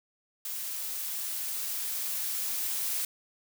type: noise with level ramp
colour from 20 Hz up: blue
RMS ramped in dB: -36 to -31 dBFS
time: 0.45-3.05 s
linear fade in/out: 2 ms
effects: none